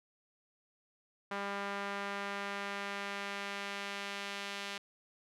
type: tone with band-pass filter sweep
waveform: sawtooth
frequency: 200 Hz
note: G3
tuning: 35 cents sharp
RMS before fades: -40 dBFS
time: 1.31-4.78 s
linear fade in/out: 5 ms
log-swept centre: 1300 to 3000 Hz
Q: 0.97
effects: none